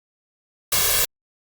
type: noise with comb filter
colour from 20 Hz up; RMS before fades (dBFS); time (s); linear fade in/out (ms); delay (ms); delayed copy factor
white; -19; 0.72-1.05; 5; 1.8; +1
effects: Opus 48 kbps